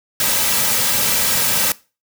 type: noise with comb filter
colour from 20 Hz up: white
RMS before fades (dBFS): -17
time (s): 0.2-1.72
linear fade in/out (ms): 2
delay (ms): 2.8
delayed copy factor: -0.55
effects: noise-tail reverb RT60 0.3 s tail -20 dB re dry